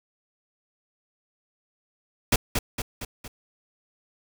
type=noise with echo; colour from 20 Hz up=pink; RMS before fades=-19 dBFS; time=2.32-2.36 s; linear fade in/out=5 ms; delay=230 ms; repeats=4; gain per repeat=-5 dB; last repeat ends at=3.28 s; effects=none